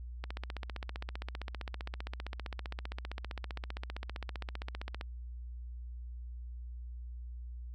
click train, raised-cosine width 0.3 ms, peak -24 dBFS, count 74, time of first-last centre 0.24-5.011 s, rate 15.3 Hz, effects added 60 Hz sine -41 dBFS peak until 7.74 s

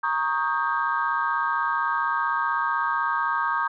sine chord, Eb dominant seventh, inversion second, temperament equal with one note detuned, 932.3 / 1108.7 / 1244.5 / 1588 Hz, Bb5 / Db6 / Eb6 / G6, 0 / 0 / 0 / +22 cents, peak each -27 dBFS, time 0.03-3.68 s, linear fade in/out 10 ms, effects tanh soft clip ceiling -12 dBFS

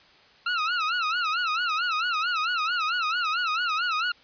sawtooth tone with vibrato, 1347 Hz, E6, 37 cents sharp, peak -20 dBFS, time 0.46-4.12 s, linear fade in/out 5 ms, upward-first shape sine, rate 4.5 Hz, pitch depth 150 cents each way, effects white hiss -55 dBFS RMS until 4.23 s + resampled to 11025 Hz

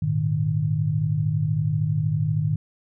sine chord, Ab suspended second, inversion none, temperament equal with one note detuned, 103.83 / 116.54 / 152.71 Hz, Ab2 / Bb2 / Eb3, 0 / 0 / -32 cents, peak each -26 / -27 / -22 dBFS, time 0.02-2.56 s, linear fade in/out 5 ms, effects none

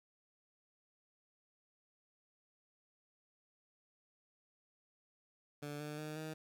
15% pulse tone with pitch steps, 146.4 / 149.74 / 153.15 / 156.64 Hz, D3 / D3 / D#3 / D#3, -5 / +34 / -27 / +12 cents, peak -36 dBFS, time 5.62-6.34 s, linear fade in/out 10 ms, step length 180 ms, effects none

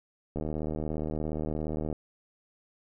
click train, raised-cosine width 2 ms, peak -20 dBFS, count 122, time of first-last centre 0.36-1.927 s, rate 77.2 Hz, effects none

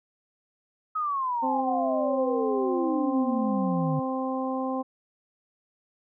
sine exponential sweep, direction down, 1282 to 146.83 Hz, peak -25 dBFS, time 0.95-4 s, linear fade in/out 10 ms
harmonic tone, 261.6 Hz, C4, in tune, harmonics 1 / 2 / 3 / 4, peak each -29 / -32 / -34 / -35 dBFS, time 1.42-4.83 s, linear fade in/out 20 ms
effects none

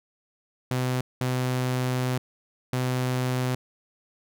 sawtooth tone bursts at uneven times, 127.1 Hz, C3, 50 cents flat, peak -20 dBFS, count 3, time 0.71-1.01 / 1.21-2.18 / 2.73-3.55 s, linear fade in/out 2 ms, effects none

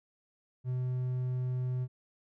triangle tone, 126.6 Hz, B2, 43 cents sharp, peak -28 dBFS, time 0.64-1.88 s, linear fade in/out 50 ms, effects none

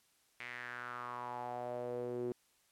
sawtooth tone with band-pass filter sweep, 122.4 Hz, B2, 15 cents flat, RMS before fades -42 dBFS, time 0.4-2.32 s, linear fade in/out 0 ms, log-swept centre 2200 to 350 Hz, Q 4.6, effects white hiss -72 dBFS RMS until 2.71 s + low-pass 12000 Hz 12 dB/octave

